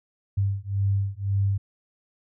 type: beating tone pair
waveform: sine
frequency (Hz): 98 / 99.9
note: G2 / G2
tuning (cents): 0 / +33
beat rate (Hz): 1.9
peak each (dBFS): -25 / -25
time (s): 0.37-1.58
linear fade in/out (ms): 10
effects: none